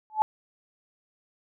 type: tone with exponential growth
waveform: sine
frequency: 863 Hz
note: A5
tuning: 34 cents flat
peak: -14 dBFS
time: 0.1-0.22 s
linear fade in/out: 0 ms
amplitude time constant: 25 ms
effects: none